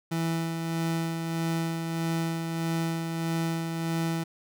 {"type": "tone with tremolo", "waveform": "30% pulse", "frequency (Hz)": 164.81, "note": "E3", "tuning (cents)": 0, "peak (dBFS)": -23, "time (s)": [0.11, 4.24], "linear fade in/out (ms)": 10, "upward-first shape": "sine", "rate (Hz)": 1.6, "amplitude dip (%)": 40, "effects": []}